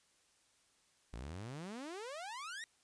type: exponential sweep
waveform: sawtooth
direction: up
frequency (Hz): 52.6 to 1937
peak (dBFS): -40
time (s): 1.13-2.64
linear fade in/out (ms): 0
effects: white hiss -72 dBFS RMS until 2.83 s + resampled to 22050 Hz